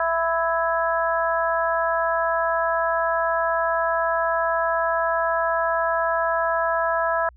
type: harmonic tone with a mistuned harmonic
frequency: 332 Hz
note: E4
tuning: 12 cents sharp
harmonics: 2 / 3 / 4 / 5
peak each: -23 / -25 / -26 / -27 dBFS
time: 0-7.29 s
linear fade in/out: 2 ms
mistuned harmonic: 4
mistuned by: -23 cents
effects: added 60 Hz sine -47 dBFS peak until 7.36 s